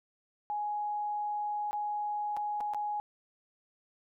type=tone with dropouts; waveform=sine; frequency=834 Hz; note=G#5; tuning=7 cents sharp; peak=-31 dBFS; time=0.5-3 s; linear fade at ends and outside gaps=0 ms; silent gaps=1.71-1.73 / 2.366-2.371 / 2.605-2.609 / 2.736-2.746 s; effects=none